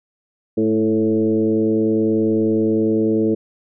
sine tone with frequency modulation, 329.6 Hz, E4, in tune, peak -14 dBFS, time 0.57-3.35 s, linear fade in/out 10 ms, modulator 110 Hz, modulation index 1.3, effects none

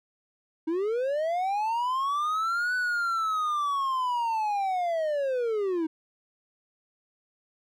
triangle linear two-way sweep, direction up then down, 310 to 1500 to 310 Hz, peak -23 dBFS, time 0.67-5.87 s, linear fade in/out 10 ms, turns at 2.75 s, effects none

